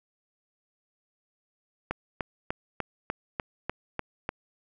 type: click train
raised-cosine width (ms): 0.5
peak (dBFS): -14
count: 9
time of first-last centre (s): 1.91-4.291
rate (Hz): 3.36
effects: none